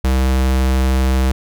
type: tone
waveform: square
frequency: 65.2 Hz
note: C2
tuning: 5 cents flat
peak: -13 dBFS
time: 0.04-1.32 s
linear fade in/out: 5 ms
effects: none